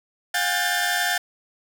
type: tone cluster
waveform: sawtooth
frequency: 711 / 806 / 1524 / 1595 / 1772 Hz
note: F5 / G5 / G6 / G6 / A6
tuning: +31 / +48 / -49 / +30 / +12 cents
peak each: -23 / -27 / -27 / -25 / -21 dBFS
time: 0.34-1.18 s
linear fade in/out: 5 ms
effects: none

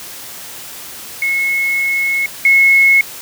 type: tone pair in turn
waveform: sine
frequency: 2180 / 2180 Hz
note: C#7 / C#7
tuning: -29 / -29 cents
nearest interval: unison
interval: 0 cents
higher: neither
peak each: -13 / -6 dBFS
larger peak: second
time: 1.22-2.26 / 2.45-3.01 s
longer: first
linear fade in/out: 2 ms
effects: white hiss -31 dBFS RMS until 3.21 s + high-pass 60 Hz 12 dB/octave

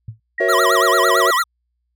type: tone with exponential decay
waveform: sine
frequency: 111.1 Hz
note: A2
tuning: 17 cents sharp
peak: -23 dBFS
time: 0.08-0.2 s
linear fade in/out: 5 ms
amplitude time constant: 25 ms
type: tone with pitch glide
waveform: sine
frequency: 1896 to 1938.1 Hz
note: A#6 to B6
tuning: +29 to -33 cents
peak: -20 dBFS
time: 0.38-1.42 s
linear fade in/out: 5 ms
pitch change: +38 cents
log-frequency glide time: 0.92-1.27 s
type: chord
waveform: triangle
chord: F# dominant seventh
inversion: none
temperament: equal with one note detuned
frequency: 370 / 472.1 / 554.4 / 659.3 Hz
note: F#4 / A#4 / C#5 / E5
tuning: 0 / +22 / 0 / 0 cents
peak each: -19 dBFS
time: 0.4-1.31 s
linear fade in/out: 5 ms
type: tone with vibrato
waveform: square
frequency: 1185 Hz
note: D6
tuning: 15 cents sharp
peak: -16 dBFS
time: 0.48-1.44 s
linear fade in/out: 20 ms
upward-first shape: sine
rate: 8.9 Hz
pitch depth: 290 cents each way
effects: added 60 Hz sine -68 dBFS peak until 1.95 s

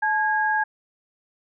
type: tone pair together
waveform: sine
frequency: 862 / 1638.6 Hz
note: A5 / G#6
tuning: -36 / -24 cents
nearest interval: major seventh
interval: 1112 cents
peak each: -22 dBFS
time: 0.02-0.64 s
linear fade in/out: 10 ms
effects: none

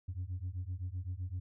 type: beating tone pair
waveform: sine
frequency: 87.31 / 95.11 Hz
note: F2 / F#2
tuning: 0 / +48 cents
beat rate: 7.8 Hz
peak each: -38 / -38 dBFS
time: 0.08-1.4 s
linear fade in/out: 10 ms
effects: tanh soft clip ceiling -33 dBFS

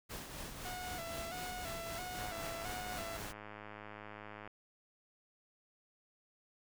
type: noise with tremolo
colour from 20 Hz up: pink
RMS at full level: -44 dBFS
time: 0.09-3.33 s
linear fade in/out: 20 ms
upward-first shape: triangle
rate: 3.9 Hz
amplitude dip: 50%
type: tone with vibrato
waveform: sawtooth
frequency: 698.5 Hz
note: F5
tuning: in tune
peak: -39 dBFS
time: 0.65-3.17 s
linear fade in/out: 2 ms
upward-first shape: square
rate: 1.5 Hz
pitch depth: 72 cents each way
type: click train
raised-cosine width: 0.5 ms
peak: -33 dBFS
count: 241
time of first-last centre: 2.19-4.476 s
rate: 105 Hz
effects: none

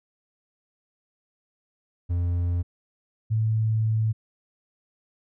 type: tone pair in turn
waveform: triangle / sine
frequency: 87.31 / 110.24 Hz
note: F2 / A2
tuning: 0 / +4 cents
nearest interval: major third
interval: 404 cents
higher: second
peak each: -20 dBFS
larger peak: neither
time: 2.09-2.63 / 3.3-4.13 s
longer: second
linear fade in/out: 20 ms
effects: none

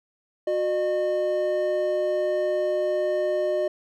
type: tone pair together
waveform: triangle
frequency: 364.4 / 606.9 Hz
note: F#4 / D#5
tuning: -26 / -43 cents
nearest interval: major sixth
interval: 883 cents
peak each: -25 / -21 dBFS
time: 0.47-3.68 s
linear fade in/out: 5 ms
effects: none

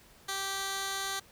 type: tone with band-pass filter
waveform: 15% pulse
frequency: 390.3 Hz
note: G4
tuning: 8 cents flat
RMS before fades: -35 dBFS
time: 0.28-1.2 s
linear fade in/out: 10 ms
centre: 5400 Hz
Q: 0.54
effects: pink hiss -58 dBFS RMS until 1.31 s

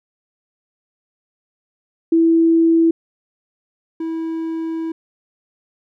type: tone pair in turn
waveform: sine / triangle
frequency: 329.6 / 325.6 Hz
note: E4 / E4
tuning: 0 / -21 cents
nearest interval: unison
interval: 21 cents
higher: first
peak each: -10 / -19 dBFS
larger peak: first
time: 2.12-2.91 / 4-4.92 s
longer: second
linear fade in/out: 5 ms
effects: none

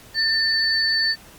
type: tone pair together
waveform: sine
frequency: 1788 / 4505 Hz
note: A6 / C#8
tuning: +27 / +27 cents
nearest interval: octave + major third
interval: 1600 cents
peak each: -21 / -19 dBFS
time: 0.14-1.16 s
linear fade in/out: 50 ms
effects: pink hiss -46 dBFS RMS until 1.38 s + MP3 96 kbps

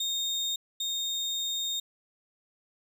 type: tone pair in turn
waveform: 35% pulse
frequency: 3688 / 3688 Hz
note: A#7 / A#7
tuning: -19 / -19 cents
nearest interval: unison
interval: 0 cents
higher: neither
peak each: -26 / -27 dBFS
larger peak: first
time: 0-0.56 / 0.8-1.8 s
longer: second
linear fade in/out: 5 ms
effects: resampled to 32000 Hz + 11-bit

